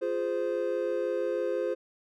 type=chord; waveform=triangle; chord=F minor; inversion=none; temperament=equal with one note detuned; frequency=349.2 / 415.3 / 519 Hz; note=F4 / Ab4 / C5; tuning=0 / 0 / -14 cents; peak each=-31 / -31 / -28 dBFS; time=0.01-1.75 s; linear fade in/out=20 ms; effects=none

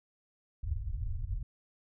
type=low-pass noise; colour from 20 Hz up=pink; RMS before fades=-35 dBFS; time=0.63-1.43 s; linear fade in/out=5 ms; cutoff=110 Hz; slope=48 dB/octave; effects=none

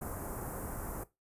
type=band-stop noise; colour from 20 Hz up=pink; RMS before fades=-40 dBFS; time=0.01-1.04 s; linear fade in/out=10 ms; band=1400 to 9100 Hz; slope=24 dB/octave; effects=noise-tail reverb RT60 0.2 s tail -17 dB re dry + resampled to 32000 Hz

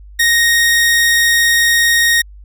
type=tone; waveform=sawtooth; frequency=1864.7 Hz; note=A#6; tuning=in tune; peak=-6 dBFS; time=0.19-2.22 s; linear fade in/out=10 ms; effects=added 50 Hz sine -34 dBFS peak until 2.44 s

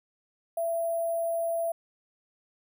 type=tone with sample-and-hold; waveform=sine; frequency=669 Hz; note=E5; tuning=25 cents sharp; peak=-26 dBFS; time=0.57-1.72 s; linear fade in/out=5 ms; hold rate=11025 Hz; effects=none

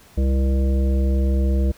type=harmonic tone with a mistuned harmonic; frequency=66.4 Hz; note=C2; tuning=26 cents sharp; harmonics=1 / 3 / 5 / 7 / 9; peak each=-16 / -26 / -30 / -33 / -35 dBFS; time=0.17-1.72 s; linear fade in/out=10 ms; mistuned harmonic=7; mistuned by=+40 cents; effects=pink hiss -50 dBFS RMS until 1.77 s

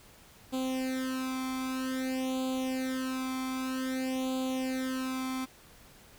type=tone with flanger; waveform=sawtooth; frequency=260.1 Hz; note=C4; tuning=10 cents flat; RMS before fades=-33 dBFS; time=0.52-5.46 s; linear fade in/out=20 ms; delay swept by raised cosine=0.27 to 0.88 ms; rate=0.52 Hz; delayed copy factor=+1; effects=pink hiss -56 dBFS RMS until 6.18 s

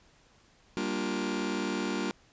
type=chord; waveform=sawtooth; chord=G minor seventh; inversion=none; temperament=just; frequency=196 / 235.2 / 294 / 352.8 Hz; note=G3 / Bb3 / D4 / F4; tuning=0 / +16 / +2 / +18 cents; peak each=-31 dBFS; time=0.77-2.11 s; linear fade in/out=0 ms; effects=pink hiss -62 dBFS RMS until 2.32 s + resampled to 16000 Hz

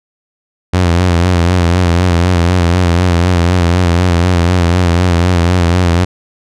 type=tone with vibrato; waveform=sawtooth; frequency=87.9 Hz; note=F2; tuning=12 cents sharp; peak=-4 dBFS; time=0.73-6.05 s; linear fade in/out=10 ms; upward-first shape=sine; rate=4 Hz; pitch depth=71 cents each way; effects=low-pass 7000 Hz 12 dB/octave

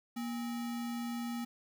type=tone with sample-and-hold; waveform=sine; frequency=237.2 Hz; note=A#3; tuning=30 cents sharp; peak=-35 dBFS; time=0.16-1.45 s; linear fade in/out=10 ms; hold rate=1050 Hz; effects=none

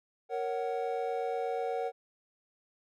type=chord; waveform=triangle; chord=F# major; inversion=first; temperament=equal with one note detuned; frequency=466.2 / 554.4 / 746 Hz; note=A#4 / C#5 / F#5; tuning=0 / 0 / +14 cents; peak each=-32 / -36 / -33 dBFS; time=0.29-1.92 s; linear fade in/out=50 ms; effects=none

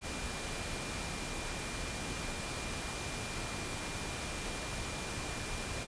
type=tone in noise; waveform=sine; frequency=2396 Hz; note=D7; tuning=34 cents sharp; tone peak=-48 dBFS; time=0.01-5.87 s; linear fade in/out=50 ms; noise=pink; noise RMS=-39 dBFS; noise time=0.01-5.87 s; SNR=-12 dB; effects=resampled to 22050 Hz

